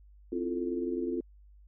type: chord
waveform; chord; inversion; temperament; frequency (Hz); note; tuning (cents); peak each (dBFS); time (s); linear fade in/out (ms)
sine; F major seventh; second; equal; 261.6 / 329.6 / 349.2 / 440; C4 / E4 / F4 / A4; 0 / 0 / 0 / 0; -35 / -38 / -33 / -38; 0.32-1.21; 5
effects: added 50 Hz sine -53 dBFS peak until 1.67 s